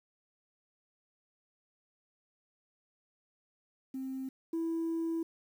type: tone pair in turn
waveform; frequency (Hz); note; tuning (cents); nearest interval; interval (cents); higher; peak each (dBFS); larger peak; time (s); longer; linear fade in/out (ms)
sine; 264.1 / 329.4; C4 / E4; +16 / -1; major third; 383; second; -35 / -29; second; 3.94-4.29 / 4.53-5.23; second; 5
effects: tanh soft clip ceiling -29 dBFS + 10-bit